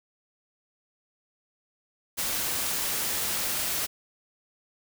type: noise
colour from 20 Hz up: white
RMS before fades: -29 dBFS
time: 2.17-3.87 s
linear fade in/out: 20 ms
effects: none